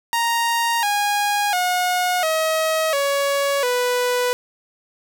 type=tone with pitch steps; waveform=sawtooth; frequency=932.3 / 821 / 723.1 / 636.8 / 560.8 / 493.9 Hz; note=A#5 / G#5 / F#5 / D#5 / C#5 / B4; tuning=0 / -20 / -40 / +40 / +20 / 0 cents; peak=-14 dBFS; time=0.13-4.33 s; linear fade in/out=0 ms; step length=700 ms; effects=none